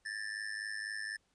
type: tone with amplitude modulation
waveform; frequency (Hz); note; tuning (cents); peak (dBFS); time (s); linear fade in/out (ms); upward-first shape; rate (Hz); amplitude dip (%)
square; 1760; A6; 0; -35; 0.05-1.17; 10; sine; 104; 85
effects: pink hiss -75 dBFS RMS until 1.34 s + resampled to 22050 Hz